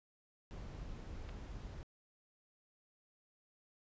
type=noise; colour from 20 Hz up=brown; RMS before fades=-47 dBFS; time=0.51-1.83 s; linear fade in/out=0 ms
type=clicks; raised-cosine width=0.3 ms; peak=-37 dBFS; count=2; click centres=1.29 / 1.294 s
effects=resampled to 16000 Hz